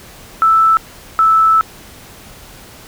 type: tone pair in turn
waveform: sine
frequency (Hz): 1318.5 / 1313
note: E6 / E6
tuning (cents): 0 / -7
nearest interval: unison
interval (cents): 7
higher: first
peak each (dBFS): -7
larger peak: neither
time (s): 0.42-0.77 / 1.19-1.61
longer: second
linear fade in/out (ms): 0
effects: pink hiss -38 dBFS RMS until 2.87 s